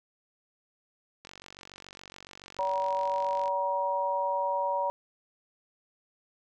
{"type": "click train", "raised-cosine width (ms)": 0.2, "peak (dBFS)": -28, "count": 106, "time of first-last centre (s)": [1.25, 3.479], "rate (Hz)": 47.1}
{"type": "harmonic tone", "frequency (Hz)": 190, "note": "F#3", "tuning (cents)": 46, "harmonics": [3, 4, 5], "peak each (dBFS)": [-31, -38, -28], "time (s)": [2.59, 4.9], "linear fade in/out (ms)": 0}
{"effects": []}